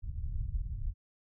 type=low-pass noise; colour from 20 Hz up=pink; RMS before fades=-35 dBFS; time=0.02-0.94 s; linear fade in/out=50 ms; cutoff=100 Hz; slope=24 dB/octave; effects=none